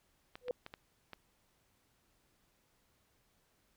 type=clicks; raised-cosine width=0.3 ms; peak=-30 dBFS; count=5; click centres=0.355 / 0.483 / 0.664 / 0.739 / 1.133 s
type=tone with exponential growth; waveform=sine; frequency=495.9 Hz; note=B4; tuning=7 cents sharp; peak=-29 dBFS; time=0.41-0.51 s; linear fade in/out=1 ms; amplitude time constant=21 ms
effects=pink hiss -74 dBFS RMS until 3.76 s